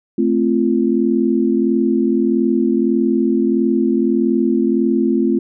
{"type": "chord", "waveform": "sine", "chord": "F major", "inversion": "first", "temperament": "equal with one note detuned", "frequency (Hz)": [220, 261.6, 344.2], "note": ["A3", "C4", "F4"], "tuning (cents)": [0, 0, -25], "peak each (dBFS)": -17, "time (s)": [0.18, 5.39], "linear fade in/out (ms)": 5, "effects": []}